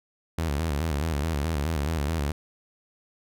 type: tone with vibrato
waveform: sawtooth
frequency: 76.4 Hz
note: D#2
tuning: 31 cents flat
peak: -21 dBFS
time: 0.38-2.32 s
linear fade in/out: 5 ms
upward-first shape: square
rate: 4.7 Hz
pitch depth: 120 cents each way
effects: none